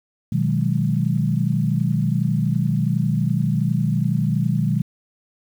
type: chord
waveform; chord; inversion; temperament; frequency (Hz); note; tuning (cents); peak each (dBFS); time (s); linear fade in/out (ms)
sine; G# minor seventh; first; equal; 123.47 / 155.56 / 185 / 207.7; B2 / D#3 / F#3 / G#3; 0 / 0 / 0 / 0; -22 / -21 / -24 / -25; 0.32-4.82; 5
effects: 8-bit